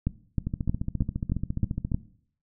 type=two click trains; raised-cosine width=5 ms; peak=-12 / -16 dBFS; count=7 / 22; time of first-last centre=0.07-1.945 / 0.47-1.918 s; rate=3.2 / 14.5 Hz; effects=noise-tail reverb RT60 0.6 s tail -18 dB re dry

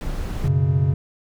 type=noise; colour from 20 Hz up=brown; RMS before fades=-26 dBFS; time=0.01-0.48 s; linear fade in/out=0 ms
type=chord; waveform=triangle; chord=F# suspended fourth; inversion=none; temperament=just; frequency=92.5 / 123.33 / 138.75 Hz; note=F#2 / B2 / C#3; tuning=0 / -2 / +2 cents; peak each=-20 / -21 / -16 dBFS; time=0.44-0.94 s; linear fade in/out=5 ms
effects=none

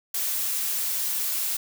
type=noise; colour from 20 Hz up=blue; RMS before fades=-27 dBFS; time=0.14-1.57 s; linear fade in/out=5 ms; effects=none

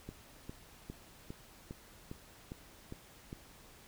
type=click train; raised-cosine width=3 ms; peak=-30 dBFS; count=9; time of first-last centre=0.09-3.329 s; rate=2.47 Hz; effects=pink hiss -58 dBFS RMS until 3.87 s

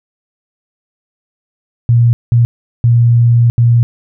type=tone bursts at uneven times; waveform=sine; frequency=118.4 Hz; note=A#2; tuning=27 cents sharp; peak=-5 dBFS; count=4; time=1.89-2.13 / 2.32-2.45 / 2.84-3.5 / 3.58-3.83 s; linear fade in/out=0 ms; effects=none

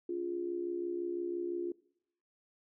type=tone with amplitude modulation; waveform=sine; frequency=349.2 Hz; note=F4; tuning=in tune; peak=-30 dBFS; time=0.09-1.72 s; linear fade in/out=5 ms; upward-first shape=sine; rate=65.9 Hz; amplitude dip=70%; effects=noise-tail reverb RT60 0.7 s tail -21 dB re dry

